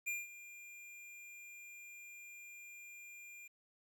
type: tone with ADSR envelope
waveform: square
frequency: 2400 Hz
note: D7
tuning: 37 cents sharp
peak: -36 dBFS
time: 0.06-3.48 s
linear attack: 19 ms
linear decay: 190 ms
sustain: -16 dB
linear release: 11 ms
effects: 12-bit